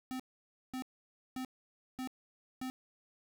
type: tone bursts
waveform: square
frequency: 257.8 Hz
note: C4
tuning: 26 cents flat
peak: -38 dBFS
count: 5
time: 0.11-2.7 s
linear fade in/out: 0 ms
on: 86 ms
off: 540 ms
effects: none

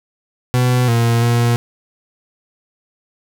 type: tone with pitch steps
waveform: 40% pulse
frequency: 124.9 / 116.9 / 118.8 Hz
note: B2 / A#2 / A#2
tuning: +20 / +5 / +33 cents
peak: -11 dBFS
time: 0.54-1.56 s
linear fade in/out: 0 ms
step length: 340 ms
effects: none

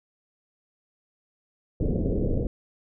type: low-pass noise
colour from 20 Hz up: pink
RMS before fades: -25 dBFS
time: 1.8-2.47 s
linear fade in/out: 2 ms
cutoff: 540 Hz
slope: 48 dB/octave
effects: none

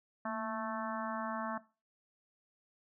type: harmonic tone with a mistuned harmonic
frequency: 220 Hz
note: A3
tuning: in tune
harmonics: 1 / 3 / 4 / 5 / 6 / 7 / 8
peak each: -40 / -40 / -43 / -42 / -45 / -47 / -49 dBFS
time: 0.25-1.58 s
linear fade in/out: 5 ms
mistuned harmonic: 1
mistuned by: +62 cents
effects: noise-tail reverb RT60 0.3 s tail -18 dB re dry

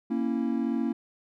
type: chord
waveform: triangle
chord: A# diminished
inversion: none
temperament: equal with one note detuned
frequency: 233.1 / 275.1 / 329.6 Hz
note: A#3 / C#4 / E4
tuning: 0 / -13 / 0 cents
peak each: -26 / -28 / -30 dBFS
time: 0.1-0.93 s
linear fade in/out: 10 ms
effects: none

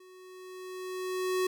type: tone with level ramp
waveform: square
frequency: 370 Hz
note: F#4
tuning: in tune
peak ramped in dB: -53 to -26 dBFS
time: 0-1.47 s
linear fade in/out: 5 ms
effects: none

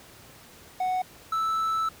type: tone pair in turn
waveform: triangle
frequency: 740 / 1315.1 Hz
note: F#5 / E6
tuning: 0 / -4 cents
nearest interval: minor seventh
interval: 996 cents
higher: second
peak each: -22 dBFS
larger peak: neither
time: 0.8-1.02 / 1.32-1.89 s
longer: second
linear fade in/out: 5 ms
effects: pink hiss -50 dBFS RMS until 2 s + high-pass 60 Hz 12 dB/octave

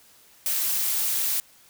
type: noise with amplitude modulation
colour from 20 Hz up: blue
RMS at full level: -23 dBFS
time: 0.46-1.4 s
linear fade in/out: 0 ms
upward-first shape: sine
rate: 295 Hz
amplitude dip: 45%
effects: white hiss -55 dBFS RMS until 1.69 s

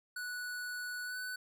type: tone with pitch glide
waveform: square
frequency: 1476 to 1500.1 Hz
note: F#6 to F#6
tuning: -5 to +23 cents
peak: -39 dBFS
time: 0.16-1.36 s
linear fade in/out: 5 ms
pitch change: +28 cents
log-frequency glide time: 1.05-1.17 s
effects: none

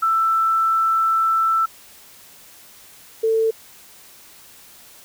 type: tone pair in turn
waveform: sine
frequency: 1328 / 446.4 Hz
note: E6 / A4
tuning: +12 / +25 cents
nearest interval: octave + perfect fifth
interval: 1887 cents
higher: first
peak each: -15 dBFS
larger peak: neither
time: 0.02-1.66 / 3.23-3.51 s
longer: first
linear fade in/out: 10 ms
effects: white hiss -46 dBFS RMS until 5.04 s

